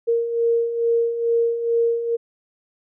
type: beating tone pair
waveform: sine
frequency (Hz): 463.4 / 465.7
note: A#4 / A#4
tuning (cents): -10 / -2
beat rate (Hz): 2.3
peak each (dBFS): -25 / -18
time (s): 0.07-2.17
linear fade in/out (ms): 20
effects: none